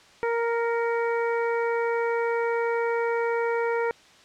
harmonic tone with a mistuned harmonic, 466.2 Hz, A#4, in tune, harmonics 1 / 2 / 3 / 4 / 5, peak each -24 / -30 / -34 / -36 / -38 dBFS, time 0.23-3.91 s, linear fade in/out 0 ms, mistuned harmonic 5, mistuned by -42 cents, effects white hiss -53 dBFS RMS until 4.24 s + low-pass 5000 Hz 12 dB/octave

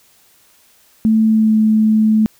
sine tone with pitch glide, 220.2 to 217.2 Hz, A3 to A3, +2 to -22 cents, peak -9 dBFS, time 1.05-2.26 s, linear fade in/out 0 ms, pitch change -24 cents, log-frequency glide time 1.25-1.58 s, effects white hiss -52 dBFS RMS until 2.39 s

